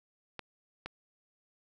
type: clicks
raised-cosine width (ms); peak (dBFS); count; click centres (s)
0.3; -23; 2; 0.393 / 0.86
effects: none